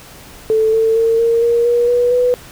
sine tone with pitch steps, 439.6 / 447 / 454.6 / 462.3 / 470.1 / 478 / 486.1 / 494.3 Hz, A4 / A4 / A#4 / A#4 / A#4 / A#4 / B4 / B4, -2 / +27 / -43 / -14 / +15 / +43 / -28 / +1 cents, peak -10 dBFS, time 0.5-2.34 s, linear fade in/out 0 ms, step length 230 ms, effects pink hiss -38 dBFS RMS until 2.51 s

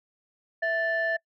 sine tone pair together, 659.3 / 1760.1 Hz, E5 / A6, 0 / 0 cents, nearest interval octave + perfect fourth, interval 1700 cents, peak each -26 / -25 dBFS, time 0.62-1.17 s, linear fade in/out 10 ms, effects noise-tail reverb RT60 0.1 s tail -26 dB re dry + tanh soft clip ceiling -19 dBFS

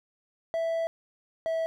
triangle tone pair in turn, 659.3 / 652.1 Hz, E5 / E5, 0 / -19 cents, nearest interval unison, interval 19 cents, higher first, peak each -24 dBFS, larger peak neither, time 0.54-0.87 / 1.46-1.66 s, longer first, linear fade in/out 0 ms, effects none

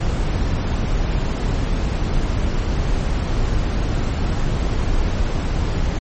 brown noise, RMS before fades -19 dBFS, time 0-5.99 s, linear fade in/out 10 ms, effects MP3 32 kbps

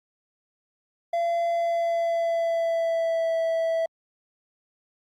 triangle tone with pitch glide, 681 to 656.7 Hz, F5 to E5, -44 to -7 cents, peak -20 dBFS, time 1.13-3.86 s, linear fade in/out 5 ms, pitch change -63 cents, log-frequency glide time 1.5-3.36 s, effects Opus 48 kbps

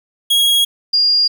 45% pulse / sine tone pair in turn, 3304 / 4823 Hz, G#7 / D8, -10 / +45 cents, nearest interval perfect fifth, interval 655 cents, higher second, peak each -10 dBFS, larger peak neither, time 0.3-0.65 / 0.93-1.28 s, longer neither, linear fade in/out 10 ms, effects 8-bit

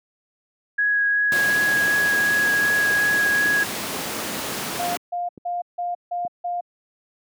sine tone with vibrato, 1661.2 Hz, G#6, in tune, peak -17 dBFS, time 0.78-3.64 s, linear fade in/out 10 ms, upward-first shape sine, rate 2.7 Hz, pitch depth 9 cents each way
pink noise, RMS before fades -27 dBFS, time 1.32-4.97 s, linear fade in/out 0 ms
clicks, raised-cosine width 3 ms, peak -24 dBFS, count 4, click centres 3.534 / 4.248 / 5.377 / 6.25 s
sine tone bursts, 704 Hz, F5, 14 cents sharp, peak -23 dBFS, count 6, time 4.79-6.61 s, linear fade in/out 10 ms, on 170 ms, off 160 ms
effects high-pass 200 Hz 12 dB/octave

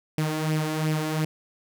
sawtooth tone with flanger, 155.56 Hz, D#3, in tune, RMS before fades -26 dBFS, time 0.18-1.25 s, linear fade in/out 2 ms, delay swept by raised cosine 0.37 to 2.97 ms, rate 2.8 Hz, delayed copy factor +0.55, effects none

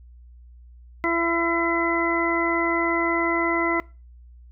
harmonic tone, 336.8 Hz, E4, 37 cents sharp, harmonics 1 / 2 / 3 / 4 / 6, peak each -24 / -29 / -28 / -29 / -25 dBFS, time 1.04-3.8 s, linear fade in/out 0 ms, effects noise-tail reverb RT60 0.3 s tail -22 dB re dry + added 60 Hz sine -44 dBFS peak until 4.51 s

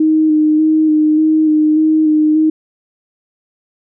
sine tone with vibrato, 310 Hz, D#4, 6 cents flat, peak -8 dBFS, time 0-2.5 s, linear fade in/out 5 ms, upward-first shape square, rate 1.7 Hz, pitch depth 17 cents each way, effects none

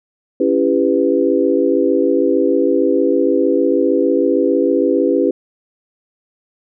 sine chord, C# half-diminished seventh, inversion none, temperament just, 277.2 / 332.6 / 399.1 / 498.9 Hz, C#4 / E4 / G4 / B4, 0 / +16 / +31 / +17 cents, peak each -17 dBFS, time 0.4-5.31 s, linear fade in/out 5 ms, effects none

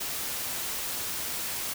white noise, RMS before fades -33 dBFS, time 0-1.74 s, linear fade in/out 10 ms, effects none

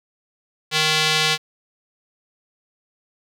square tone with band-pass filter, 155.56 Hz, D#3, in tune, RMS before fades -19 dBFS, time 0.71-1.38 s, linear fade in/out 50 ms, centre 3600 Hz, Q 1.4, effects 7-bit

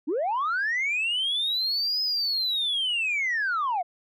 sine linear two-way sweep, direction up then down, 261.3 to 5100 to 669 Hz, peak -22 dBFS, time 0.07-3.83 s, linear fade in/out 20 ms, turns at 2.02 s, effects tanh soft clip ceiling -21 dBFS

